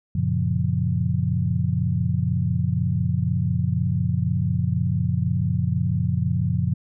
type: chord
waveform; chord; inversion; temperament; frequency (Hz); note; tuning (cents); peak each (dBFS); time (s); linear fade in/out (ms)
sine; Gb major seventh; none; equal; 92.5 / 116.54 / 138.59 / 174.61; Gb2 / Bb2 / Db3 / F3; 0 / 0 / 0 / 0; -25; 0.15-6.74; 5
effects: none